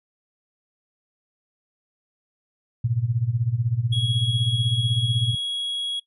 sine tone with tremolo, 118.1 Hz, A#2, 23 cents sharp, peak -17 dBFS, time 2.84-5.35 s, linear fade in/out 5 ms, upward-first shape sine, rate 16 Hz, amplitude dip 85%
triangle tone, 3322 Hz, G#7, in tune, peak -23 dBFS, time 3.92-6 s, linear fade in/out 10 ms
effects noise-tail reverb RT60 0.1 s tail -19 dB re dry + resampled to 32000 Hz

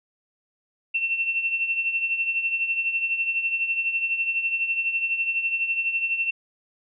sine tone with tremolo, 2700 Hz, E7, 41 cents sharp, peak -19 dBFS, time 0.94-6.31 s, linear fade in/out 10 ms, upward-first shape triangle, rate 12 Hz, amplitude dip 70%, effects none

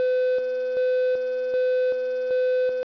triangle tone with tremolo, 507 Hz, B4, 45 cents sharp, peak -17 dBFS, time 0-2.83 s, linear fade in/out 0 ms, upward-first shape square, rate 1.3 Hz, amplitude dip 40%, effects resampled to 11025 Hz + 8-bit

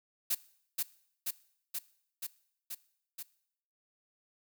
blue noise with echo, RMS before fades -30 dBFS, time 0.3-0.35 s, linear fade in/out 10 ms, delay 480 ms, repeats 6, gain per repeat -2 dB, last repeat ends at 3.23 s, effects noise-tail reverb RT60 0.7 s tail -20 dB re dry

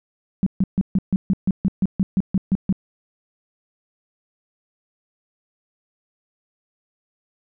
sine tone bursts, 191.2 Hz, G3, 43 cents flat, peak -14 dBFS, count 14, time 0.43-2.726 s, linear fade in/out 0 ms, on 34 ms, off 140 ms, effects none

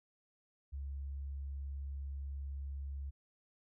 sine tone, 69.3 Hz, C#2, in tune, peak -39 dBFS, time 0.72-3.11 s, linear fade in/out 20 ms, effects none

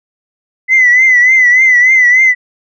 sine tone with vibrato, 2015 Hz, B6, 34 cents sharp, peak -3 dBFS, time 0.68-2.35 s, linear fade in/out 50 ms, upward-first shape triangle, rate 3.4 Hz, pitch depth 83 cents each way, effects tanh soft clip ceiling 0 dBFS

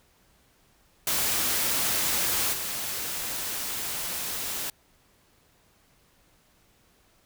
white noise with level steps, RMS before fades -26 / -32 dBFS, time 1.07-4.7 s, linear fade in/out 2 ms, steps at 2.52 s, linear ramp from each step 20 ms, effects pink hiss -63 dBFS RMS until 7.25 s

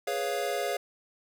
square chord, C# dominant seventh, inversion second, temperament equal, 415.3 / 493.9 / 554.4 / 698.5 Hz, G#4 / B4 / C#5 / E#5, 0 / 0 / 0 / 0 cents, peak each -35 / -37 / -34 / -34 dBFS, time 0.07-0.77 s, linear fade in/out 5 ms, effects none

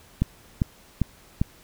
click train, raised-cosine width 5 ms, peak -8 dBFS, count 4, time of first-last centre 0.22-1.415 s, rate 2.51 Hz, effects pink hiss -53 dBFS RMS until 1.63 s

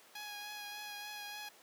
10% pulse tone with vibrato, 830.6 Hz, G#5, in tune, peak -35 dBFS, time 0.15-1.49 s, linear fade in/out 5 ms, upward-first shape triangle, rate 3.4 Hz, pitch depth 20 cents each way, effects pink hiss -60 dBFS RMS until 1.62 s + high-pass 400 Hz 12 dB/octave

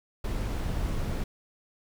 brown noise, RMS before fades -30 dBFS, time 0.24-1.24 s, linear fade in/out 5 ms, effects none

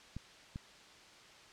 clicks, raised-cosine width 5 ms, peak -29 dBFS, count 2, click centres 0.166 / 0.559 s, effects white hiss -57 dBFS RMS until 1.52 s + low-pass 5000 Hz 12 dB/octave

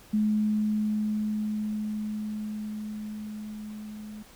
sine tone with level ramp, 212.8 Hz, G#3, 42 cents sharp, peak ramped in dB -21 to -38 dBFS, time 0.13-4.23 s, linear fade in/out 10 ms, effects pink hiss -53 dBFS RMS until 4.35 s

